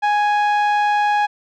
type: tone with low-pass filter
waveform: sawtooth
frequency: 830.6 Hz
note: G#5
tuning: in tune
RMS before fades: -17 dBFS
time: 0.02-1.27 s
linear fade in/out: 20 ms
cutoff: 2100 Hz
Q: 0.57
effects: none